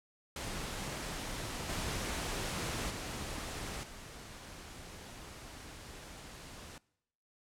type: noise with level steps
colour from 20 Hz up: pink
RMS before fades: -40 / -37 / -41 / -49 dBFS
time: 0.36-6.78 s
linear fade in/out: 2 ms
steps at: 1.69 / 2.9 / 3.83 s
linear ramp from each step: 5 ms
effects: noise-tail reverb RT60 0.8 s tail -23 dB re dry + low-pass 10000 Hz 12 dB/octave